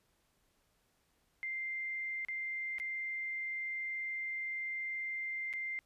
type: tone with dropouts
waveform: sine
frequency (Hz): 2093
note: C7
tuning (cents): 0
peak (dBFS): -36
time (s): 1.43-5.79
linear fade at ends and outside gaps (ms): 0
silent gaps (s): 2.249-2.285 / 2.784-2.799 / 5.529-5.536
effects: pink hiss -75 dBFS RMS until 5.85 s + resampled to 32000 Hz